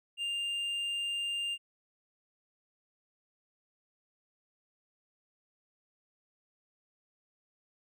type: tone with hard clipping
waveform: sine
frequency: 2800 Hz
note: F7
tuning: 4 cents sharp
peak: -33 dBFS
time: 0.17-1.58 s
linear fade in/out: 50 ms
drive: 4 dB
effects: none